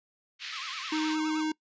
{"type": "band-pass noise", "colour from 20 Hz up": "pink", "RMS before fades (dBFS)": -39, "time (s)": [0.39, 1.17], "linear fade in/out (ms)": 50, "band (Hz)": [1900, 4700], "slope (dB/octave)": 24}
{"type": "tone with vibrato", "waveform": "sawtooth", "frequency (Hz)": 1174.7, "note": "D6", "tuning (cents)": 0, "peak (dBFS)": -37, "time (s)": [0.52, 1.44], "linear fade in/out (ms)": 10, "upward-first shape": "sine", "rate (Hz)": 9.6, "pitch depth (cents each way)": 210}
{"type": "tone", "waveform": "square", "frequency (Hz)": 311.1, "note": "D#4", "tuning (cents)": 0, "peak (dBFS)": -28, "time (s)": [0.92, 1.52], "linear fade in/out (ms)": 5}
{"effects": ["noise-tail reverb RT60 0.1 s tail -23 dB re dry", "resampled to 16000 Hz"]}